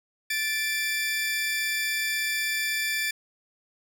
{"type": "tone pair together", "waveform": "sawtooth", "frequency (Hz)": [1752.7, 2349], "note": ["A6", "D7"], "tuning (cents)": [-7, 0], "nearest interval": "perfect fourth", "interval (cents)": 507, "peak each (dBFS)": -25, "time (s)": [0.3, 3.11], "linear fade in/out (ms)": 5, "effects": []}